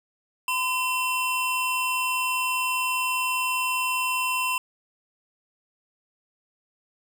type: tone pair together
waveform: square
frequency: 1015 / 2710 Hz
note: B5 / E7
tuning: +47 / +47 cents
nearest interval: octave + perfect fourth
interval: 1700 cents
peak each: -27 dBFS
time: 0.48-4.58 s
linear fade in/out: 2 ms
effects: none